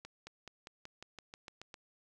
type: accelerating click train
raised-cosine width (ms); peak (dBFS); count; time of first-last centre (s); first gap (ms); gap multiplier
0.2; -30; 11; 0.05-1.742; 220; 0.94
effects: none